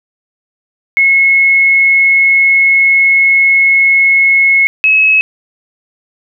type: tone pair in turn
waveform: sine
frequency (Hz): 2179 / 2573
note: C#7 / E7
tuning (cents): -30 / -43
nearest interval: minor third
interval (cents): 287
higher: second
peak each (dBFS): -5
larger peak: neither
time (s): 0.97-4.67 / 4.84-5.21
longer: first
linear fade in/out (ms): 0
effects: none